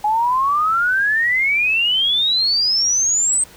sine exponential sweep, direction up, 830.6 to 8372 Hz, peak -14 dBFS, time 0.04-3.44 s, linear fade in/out 5 ms, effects pink hiss -44 dBFS RMS until 3.56 s

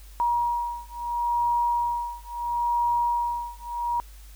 sine beating tone pair, 952 / 952.74 Hz, A#5 / A#5, +36 / +37 cents, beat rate 0.74 Hz, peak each -26 dBFS, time 0.2-4 s, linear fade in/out 0 ms, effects added 50 Hz sine -43 dBFS peak until 4.35 s + white hiss -54 dBFS RMS until 4.35 s

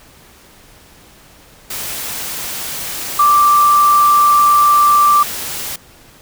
sine tone in noise, 1174.7 Hz, D6, in tune, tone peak -7 dBFS, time 3.19-5.23 s, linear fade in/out 5 ms, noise white, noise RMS -24 dBFS, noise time 1.7-5.76 s, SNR +14 dB, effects pink hiss -44 dBFS RMS until 6.21 s

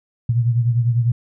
sine beating tone pair, 117.7 / 127.7 Hz, A#2 / C3, +17 / -42 cents, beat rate 10 Hz, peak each -15 / -22 dBFS, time 0.29-1.12 s, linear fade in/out 5 ms, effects none

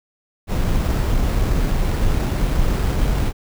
brown noise with sample-and-hold, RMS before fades -18 dBFS, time 0.47-3.33 s, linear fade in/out 50 ms, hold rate 6300 Hz, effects none

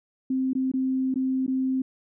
sine tone with dropouts, 261.6 Hz, C4, in tune, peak -22 dBFS, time 0.3-1.82 s, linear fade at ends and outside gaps 5 ms, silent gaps 0.533-0.551 / 0.717-0.737 / 1.142-1.157 / 1.465-1.478 s, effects none

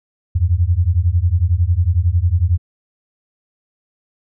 sine beating tone pair, 82 / 93 Hz, E2 / F#2, -9 / +9 cents, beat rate 11 Hz, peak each -15 dBFS, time 0.35-2.58 s, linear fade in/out 10 ms, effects none

